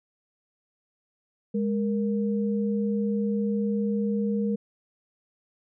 sine tone pair together, 206.3 / 467.4 Hz, G#3 / A#4, -11 / +5 cents, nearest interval octave + major second, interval 1416 cents, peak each -24 / -30 dBFS, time 1.54-4.56 s, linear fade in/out 10 ms, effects none

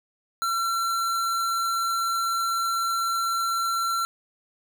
square tone, 1356 Hz, E6, 49 cents sharp, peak -24 dBFS, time 0.42-4.05 s, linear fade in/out 0 ms, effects none

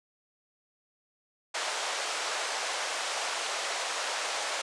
pink band-pass noise, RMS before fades -33 dBFS, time 1.54-4.62 s, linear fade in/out 10 ms, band 550 to 8200 Hz, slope 24 dB/octave, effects resampled to 24000 Hz

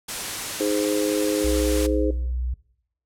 white noise, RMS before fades -29 dBFS, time 0.08-1.87 s, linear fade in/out 10 ms
harmonic tone, 103.9 Hz, G#2, 1 cent sharp, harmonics 3 / 4 / 5, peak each -24 / -25 / -26 dBFS, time 0.6-2.11 s, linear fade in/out 5 ms
sine tone, 61.74 Hz, B1, in tune, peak -23 dBFS, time 1.44-2.54 s, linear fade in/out 5 ms
effects noise-tail reverb RT60 0.7 s tail -20 dB re dry + low-pass 11000 Hz 12 dB/octave

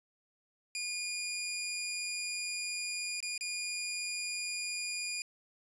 15% pulse tone with dropouts, 2431 Hz, D#7, 41 cents flat, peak -28 dBFS, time 0.75-5.22 s, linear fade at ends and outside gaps 1 ms, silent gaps 3.204-3.227 / 3.378-3.409 s, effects resampled to 22050 Hz

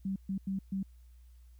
sine tone bursts at uneven times, 192.8 Hz, G3, 28 cents flat, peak -31 dBFS, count 4, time 0.05-0.16 / 0.29-0.38 / 0.47-0.59 / 0.72-0.83 s, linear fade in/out 5 ms, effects added 60 Hz sine -53 dBFS peak until 1.59 s + white hiss -74 dBFS RMS until 1.59 s

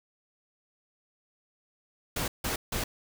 pink noise bursts, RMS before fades -31 dBFS, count 3, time 2.16-2.84 s, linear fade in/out 5 ms, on 120 ms, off 160 ms, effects none

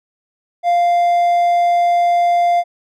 triangle tone, 697 Hz, F5, 4 cents flat, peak -9 dBFS, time 0.63-2.64 s, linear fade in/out 50 ms, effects none

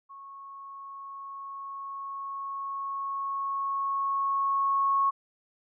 sine tone with level ramp, 1100 Hz, C#6, 14 cents flat, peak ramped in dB -43 to -21 dBFS, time 0.09-5.11 s, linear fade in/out 20 ms, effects none

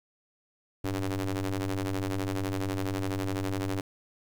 sawtooth ring-modulated tone, 95.5 Hz, G2, 45 cents flat, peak -22 dBFS, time 0.84-3.81 s, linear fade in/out 5 ms, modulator 197 Hz, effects 10-bit

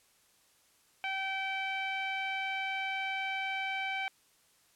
sawtooth tone with low-pass filter, 772 Hz, G5, 27 cents flat, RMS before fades -35 dBFS, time 1.04-4.08 s, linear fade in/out 0 ms, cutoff 2600 Hz, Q 7.2, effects white hiss -67 dBFS RMS until 4.75 s + low-pass 12000 Hz 12 dB/octave

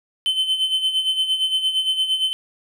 triangle tone with tremolo, 3064 Hz, G7, 40 cents flat, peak -14 dBFS, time 0.26-2.33 s, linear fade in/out 0 ms, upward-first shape sine, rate 8.7 Hz, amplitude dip 65%, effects none

